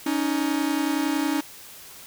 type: tone pair together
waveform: 45% pulse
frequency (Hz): 280.3 / 311.1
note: C#4 / D#4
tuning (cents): +19 / 0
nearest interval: major second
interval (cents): 181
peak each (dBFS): -25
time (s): 0.06-1.41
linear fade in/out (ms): 5
effects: white hiss -44 dBFS RMS until 2.06 s